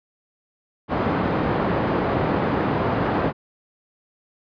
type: band-pass noise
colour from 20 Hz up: pink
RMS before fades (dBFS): -22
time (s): 0.88-3.33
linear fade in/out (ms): 50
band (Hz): 120 to 1200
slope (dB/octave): 12
effects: resampled to 11025 Hz